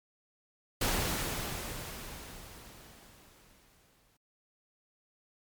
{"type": "noise with exponential decay", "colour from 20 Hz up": "pink", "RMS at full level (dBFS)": -29, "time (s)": [0.81, 4.17], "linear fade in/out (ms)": 5, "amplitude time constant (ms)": 730, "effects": ["MP3 96 kbps"]}